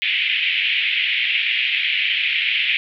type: band-pass noise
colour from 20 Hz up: pink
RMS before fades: -20 dBFS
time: 0.02-2.77 s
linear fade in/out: 0 ms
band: 2100 to 3200 Hz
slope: 48 dB/octave
effects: none